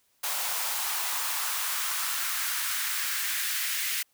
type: noise with high-pass filter sweep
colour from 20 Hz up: white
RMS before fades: -30 dBFS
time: 0.23-4.03 s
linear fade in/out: 10 ms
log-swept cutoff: 780 to 2000 Hz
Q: 2
effects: white hiss -69 dBFS RMS until 4.13 s